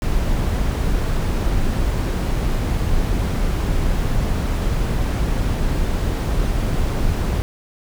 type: noise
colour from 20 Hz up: brown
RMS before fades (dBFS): -19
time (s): 0.02-7.42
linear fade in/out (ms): 0
effects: none

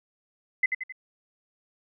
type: tone with echo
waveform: sine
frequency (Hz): 2037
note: C7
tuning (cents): -47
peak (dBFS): -18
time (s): 0.63-0.66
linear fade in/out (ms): 5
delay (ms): 88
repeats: 3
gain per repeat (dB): -6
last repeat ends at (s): 0.924
effects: none

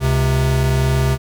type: tone pair together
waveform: square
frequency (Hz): 69.98 / 132.1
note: C#2 / C3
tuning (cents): +17 / +17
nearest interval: major seventh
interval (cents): 1100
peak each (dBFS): -19 / -16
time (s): 0-1.18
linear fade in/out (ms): 50
effects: none

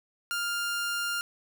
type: tone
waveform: sawtooth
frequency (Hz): 1400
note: F6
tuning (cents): +4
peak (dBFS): -25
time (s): 0.31-1.21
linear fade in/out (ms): 0
effects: none

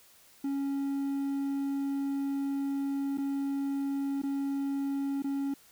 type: tone with dropouts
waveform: triangle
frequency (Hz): 277.1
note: C#4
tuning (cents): -1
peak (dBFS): -27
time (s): 0.44-5.54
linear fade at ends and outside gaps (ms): 5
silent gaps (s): 3.175-3.182 / 4.219-4.234 / 5.223-5.242
effects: white hiss -59 dBFS RMS until 5.71 s

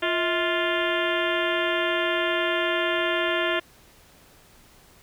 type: harmonic tone with a mistuned harmonic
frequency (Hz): 349.2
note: F4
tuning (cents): 0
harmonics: 1 / 2 / 3 / 4 / 5 / 6 / 7 / 8 / 9 / 10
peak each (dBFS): -28 / -28 / -32 / -31 / -29 / -34 / -36 / -33 / -34 / -38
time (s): 0.02-3.6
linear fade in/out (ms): 10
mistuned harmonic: 2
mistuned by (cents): -130
effects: pink hiss -54 dBFS RMS until 5.02 s

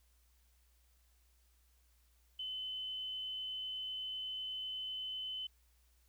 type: tone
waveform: sine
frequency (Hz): 3036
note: F#7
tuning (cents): +44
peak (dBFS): -39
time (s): 2.39-5.47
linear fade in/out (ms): 5
effects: added 60 Hz sine -68 dBFS peak until 6.08 s + white hiss -75 dBFS RMS until 6.08 s

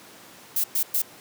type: noise bursts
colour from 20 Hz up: violet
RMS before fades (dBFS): -23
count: 3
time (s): 0.56-1.02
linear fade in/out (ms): 5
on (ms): 80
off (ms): 110
effects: pink hiss -47 dBFS RMS until 1.2 s + high-pass 200 Hz 12 dB/octave

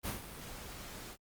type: noise with ADSR envelope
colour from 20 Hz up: pink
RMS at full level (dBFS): -36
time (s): 0.03-1.17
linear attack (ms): 32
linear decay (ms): 140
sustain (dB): -11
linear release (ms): 58
effects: Opus 32 kbps

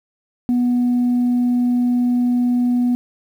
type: tone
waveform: sine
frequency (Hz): 244.9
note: B3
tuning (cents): -14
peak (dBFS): -12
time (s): 0.49-2.95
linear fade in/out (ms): 0
effects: tanh soft clip ceiling -12 dBFS + 8-bit

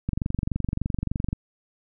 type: click train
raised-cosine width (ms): 5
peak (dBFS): -13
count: 30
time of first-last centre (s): 0.09-1.329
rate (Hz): 23.4
effects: none

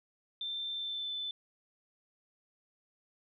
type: tone with pitch glide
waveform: sine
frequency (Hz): 3565 to 3518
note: A7 to A7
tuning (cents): +22 to -1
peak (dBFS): -35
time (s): 0.41-1.31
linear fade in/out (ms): 2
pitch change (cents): -23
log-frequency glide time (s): 0.73-1.13
effects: none

